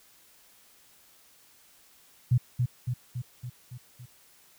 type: tone with echo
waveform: sine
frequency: 123.47 Hz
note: B2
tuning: in tune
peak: -18 dBFS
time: 2.31-2.38 s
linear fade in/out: 10 ms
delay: 280 ms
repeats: 6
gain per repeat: -4 dB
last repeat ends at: 4.06 s
effects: white hiss -59 dBFS RMS until 4.58 s